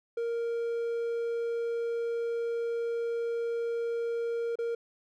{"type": "tone with dropouts", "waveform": "triangle", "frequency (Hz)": 466.2, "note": "A#4", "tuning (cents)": 0, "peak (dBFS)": -27, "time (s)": [0.17, 4.75], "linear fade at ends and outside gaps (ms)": 5, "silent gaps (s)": [4.556, 4.587], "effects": []}